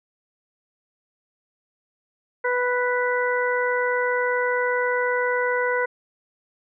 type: harmonic tone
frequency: 493.9 Hz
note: B4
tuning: in tune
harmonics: 1 / 2 / 3 / 4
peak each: -23 / -27 / -26 / -28 dBFS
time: 2.44-5.86 s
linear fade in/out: 10 ms
effects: none